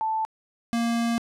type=tone pair in turn; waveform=sine / square; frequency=880 / 233.1 Hz; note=A5 / A#3; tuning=0 / 0 cents; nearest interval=octave + major seventh; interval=2300 cents; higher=first; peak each=-23 dBFS; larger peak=neither; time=0.01-0.25 / 0.73-1.18 s; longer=second; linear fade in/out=0 ms; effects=low-pass 10000 Hz 12 dB/octave